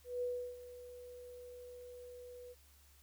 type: tone with ADSR envelope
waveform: sine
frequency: 491.9 Hz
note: B4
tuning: 7 cents flat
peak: -34 dBFS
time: 0.04-2.55 s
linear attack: 180 ms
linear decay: 340 ms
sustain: -15 dB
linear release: 36 ms
effects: added 70 Hz sine -64 dBFS peak until 3.02 s + white hiss -67 dBFS RMS until 3.02 s